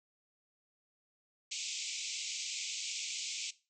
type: band-pass noise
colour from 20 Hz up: white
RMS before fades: -40 dBFS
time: 1.51-3.51 s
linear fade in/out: 10 ms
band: 2200 to 7700 Hz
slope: 96 dB/octave
effects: noise-tail reverb RT60 0.3 s tail -18 dB re dry